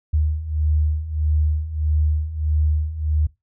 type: beating tone pair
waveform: sine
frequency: 75.4 / 77 Hz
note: D2 / D#2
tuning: +46 / -17 cents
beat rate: 1.6 Hz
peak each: -23 / -19 dBFS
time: 0.13-3.27 s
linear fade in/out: 10 ms
effects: noise-tail reverb RT60 0.2 s tail -20 dB re dry